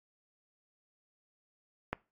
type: click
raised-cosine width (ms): 0.5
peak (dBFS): -17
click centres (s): 1.93
effects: noise-tail reverb RT60 0.3 s tail -22 dB re dry + AAC 48 kbps